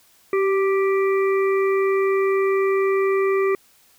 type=harmonic tone with a mistuned harmonic; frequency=392 Hz; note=G4; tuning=in tune; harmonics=1 / 3 / 5 / 6; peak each=-17 / -27 / -31 / -33 dBFS; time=0.33-3.55 s; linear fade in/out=2 ms; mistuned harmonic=1; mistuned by=-18 cents; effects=white hiss -56 dBFS RMS until 3.98 s